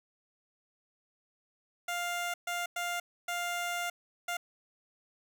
15% pulse tone bursts at uneven times, 700 Hz, F5, 4 cents sharp, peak -26 dBFS, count 5, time 1.88-2.34 / 2.47-2.66 / 2.76-3 / 3.28-3.9 / 4.28-4.37 s, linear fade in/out 5 ms, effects none

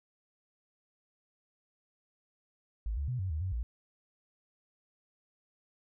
sine tone with pitch steps, 53.6 / 70.8 / 125.3 / 94 / 77.3 / 93.1 / 58.7 Hz, A1 / C#2 / B2 / F#2 / D#2 / F#2 / A#1, -45 / +37 / +25 / +28 / -11 / +11 / +13 cents, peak -31 dBFS, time 2.86-3.63 s, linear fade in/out 0 ms, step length 110 ms, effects none

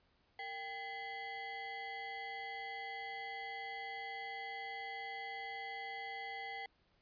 square ring-modulated tone, 623 Hz, D#5, 2 cents sharp, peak -40 dBFS, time 0.39-6.66 s, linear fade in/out 2 ms, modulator 1410 Hz, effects pink hiss -74 dBFS RMS until 7.01 s + resampled to 11025 Hz

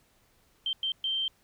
sine tone bursts at uneven times, 3136 Hz, G7, in tune, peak -27 dBFS, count 3, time 0.66-0.73 / 0.83-0.92 / 1.04-1.28 s, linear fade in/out 2 ms, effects pink hiss -66 dBFS RMS until 1.43 s

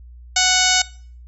harmonic tone, 740 Hz, F#5, in tune, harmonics 1 / 2 / 3 / 4 / 5 / 6 / 7 / 8 / 9 / 10, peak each -23 / -23 / -23 / -23 / -23 / -23 / -23 / -23 / -23 / -23 dBFS, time 0.36-0.82 s, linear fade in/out 5 ms, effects noise-tail reverb RT60 0.5 s tail -22 dB re dry + added 60 Hz sine -38 dBFS peak until 1.27 s

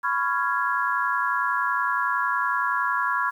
sine chord, C# dominant seventh, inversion third, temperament just, 997.9 / 1108.7 / 1385.9 / 1663.1 Hz, B5 / C#6 / E#6 / G#6, +18 / 0 / -14 / +2 cents, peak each -27 dBFS, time 0.03-3.31 s, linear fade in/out 20 ms, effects 9-bit

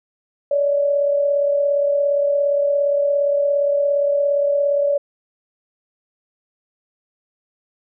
sine tone pair together, 570 / 607.3 Hz, C#5 / D#5, +48 / -42 cents, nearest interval minor second, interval 110 cents, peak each -15 / -26 dBFS, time 0.51-4.98 s, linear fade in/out 5 ms, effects none

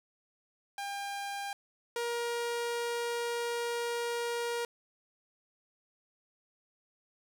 sawtooth tone pair in turn, 801 / 473 Hz, G5 / A#4, +37 / +25 cents, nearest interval major sixth, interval 912 cents, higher first, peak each -32 / -28 dBFS, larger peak second, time 0.78-1.53 / 1.96-4.65 s, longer second, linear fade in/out 2 ms, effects low-pass 12000 Hz 12 dB/octave + 9-bit

